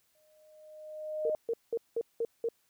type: tone with exponential growth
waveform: sine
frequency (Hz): 616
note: D#5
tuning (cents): -17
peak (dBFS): -27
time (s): 0.15-1.35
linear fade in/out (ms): 1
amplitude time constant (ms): 260
type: tone bursts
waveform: sine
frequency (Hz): 461.6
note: A#4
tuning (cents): -17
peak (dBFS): -28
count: 6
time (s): 1.25-2.488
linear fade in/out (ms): 2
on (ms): 48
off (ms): 190
effects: white hiss -72 dBFS RMS until 2.69 s